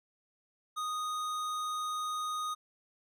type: tone with tanh clipping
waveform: sine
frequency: 1241 Hz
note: D#6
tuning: 5 cents flat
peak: -35 dBFS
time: 0.76-2.55 s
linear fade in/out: 20 ms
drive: 18 dB
effects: none